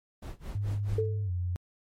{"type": "noise with tremolo", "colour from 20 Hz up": "brown", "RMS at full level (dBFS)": -37, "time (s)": [0.22, 1.06], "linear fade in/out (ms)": 5, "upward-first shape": "sine", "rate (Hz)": 4.6, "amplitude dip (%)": 95}
{"type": "tone with pitch glide", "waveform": "sine", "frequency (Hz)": [101.9, 89.22], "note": ["G#2", "F2"], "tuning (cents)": [-32, 38], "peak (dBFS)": -28, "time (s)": [0.55, 1.56], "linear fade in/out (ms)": 0, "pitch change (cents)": -230, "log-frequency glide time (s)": [1.24, 1.31]}
{"type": "tone with exponential decay", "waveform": "sine", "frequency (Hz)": 440.1, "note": "A4", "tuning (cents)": 0, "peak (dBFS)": -23, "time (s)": [0.98, 1.3], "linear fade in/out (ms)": 5, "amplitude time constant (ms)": 68}
{"effects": ["MP3 64 kbps"]}